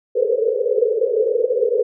pink band-pass noise, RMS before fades -18 dBFS, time 0.15-1.83 s, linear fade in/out 10 ms, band 430 to 510 Hz, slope 96 dB/octave, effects none

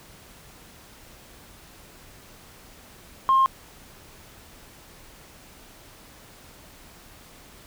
sine tone, 1064 Hz, C6, 29 cents sharp, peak -14 dBFS, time 3.29-3.46 s, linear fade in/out 0 ms, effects tanh soft clip ceiling -12 dBFS + pink hiss -49 dBFS RMS until 7.66 s

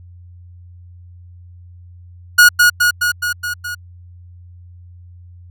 45% pulse tone with echo, 1447 Hz, F#6, 39 cents flat, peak -4 dBFS, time 2.38-2.49 s, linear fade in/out 10 ms, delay 210 ms, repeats 6, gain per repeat -3 dB, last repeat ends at 3.75 s, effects added 88 Hz sine -37 dBFS peak until 5.5 s

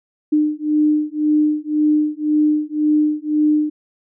sine beating tone pair, 301.5 / 303.4 Hz, D4 / D#4, +46 / -44 cents, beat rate 1.9 Hz, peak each -17 dBFS, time 0.32-3.7 s, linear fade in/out 10 ms, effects none

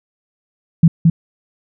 sine tone with echo, 164.81 Hz, E3, in tune, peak -3 dBFS, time 0.83-0.88 s, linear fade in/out 5 ms, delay 220 ms, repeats 1, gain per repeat -3 dB, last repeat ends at 1.1 s, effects none

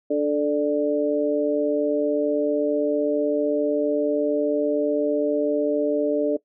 sine tone cluster, 293.6 / 437.9 / 591 Hz, D4 / A4 / D5, 0 / -8 / +11 cents, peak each -23 dBFS, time 0.1-6.37 s, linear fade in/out 10 ms, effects noise-tail reverb RT60 0.1 s tail -19 dB re dry

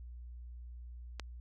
click, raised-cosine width 0.2 ms, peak -22 dBFS, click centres 1.197 s, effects added 60 Hz sine -45 dBFS peak until 1.4 s

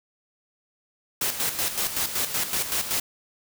white noise with tremolo, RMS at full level -25 dBFS, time 1.21-3 s, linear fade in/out 5 ms, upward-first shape square, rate 5.3 Hz, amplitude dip 60%, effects none

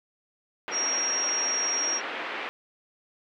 white band-pass noise, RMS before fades -34 dBFS, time 0.68-2.49 s, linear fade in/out 0 ms, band 280 to 2600 Hz, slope 24 dB/octave
sine tone, 5620 Hz, F8, 10 cents sharp, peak -25 dBFS, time 0.71-2.01 s, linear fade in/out 50 ms
effects none

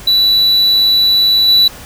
triangle tone with level steps, 3951 Hz, B7, in tune, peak -6 / -4 dBFS, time 0.07-1.68 s, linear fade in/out 5 ms, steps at 1.48 s, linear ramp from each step 5 ms, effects pink hiss -33 dBFS RMS until 1.85 s

